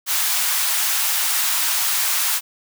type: high-pass noise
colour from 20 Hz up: white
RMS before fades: -20 dBFS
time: 0.06-2.41 s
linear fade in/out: 50 ms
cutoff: 800 Hz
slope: 24 dB/octave
effects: none